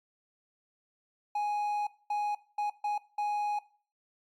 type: tone bursts at uneven times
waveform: triangle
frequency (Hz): 830.6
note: G#5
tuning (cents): 0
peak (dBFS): -26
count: 5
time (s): 1.35-1.87 / 2.1-2.35 / 2.58-2.7 / 2.84-2.98 / 3.18-3.59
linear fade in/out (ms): 5
effects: noise-tail reverb RT60 0.4 s tail -18 dB re dry + MP3 64 kbps